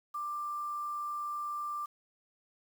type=tone with quantisation; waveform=sine; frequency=1184 Hz; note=D6; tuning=14 cents sharp; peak=-34 dBFS; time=0.14-1.86 s; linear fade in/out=10 ms; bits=9; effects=none